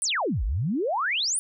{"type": "exponential two-way sweep", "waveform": "sine", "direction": "down then up", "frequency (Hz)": [10150, 45, 10150], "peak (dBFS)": -23, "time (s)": [0.02, 1.39], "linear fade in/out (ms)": 0, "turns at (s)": 0.44, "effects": []}